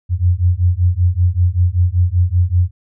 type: beating tone pair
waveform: sine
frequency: 86.6 / 91.8 Hz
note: F2 / F#2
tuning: -14 / -13 cents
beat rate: 5.2 Hz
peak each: -14 dBFS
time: 0.09-2.71 s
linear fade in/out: 50 ms
effects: none